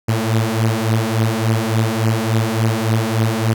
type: beating tone pair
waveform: sawtooth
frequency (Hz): 110 / 113.5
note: A2 / A#2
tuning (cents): 0 / -46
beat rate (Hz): 3.5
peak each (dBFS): -14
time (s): 0.08-3.54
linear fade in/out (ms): 10
effects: none